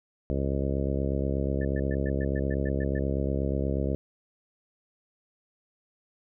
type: harmonic tone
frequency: 68.3 Hz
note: C#2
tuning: 25 cents flat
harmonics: 1 / 2 / 3 / 4 / 5 / 6 / 7 / 8 / 9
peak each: -29 / -32 / -34 / -35 / -36 / -37 / -37 / -38 / -39 dBFS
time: 0.3-3.95 s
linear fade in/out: 0 ms
type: tone bursts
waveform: sine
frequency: 1760 Hz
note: A6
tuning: in tune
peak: -38 dBFS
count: 10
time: 1.61-2.99 s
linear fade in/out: 5 ms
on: 39 ms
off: 110 ms
effects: none